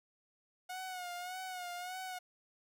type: tone with vibrato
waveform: sawtooth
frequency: 727 Hz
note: F#5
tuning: 31 cents flat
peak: -37 dBFS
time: 0.69-2.19 s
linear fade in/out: 10 ms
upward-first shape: sine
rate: 1.7 Hz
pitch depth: 56 cents each way
effects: none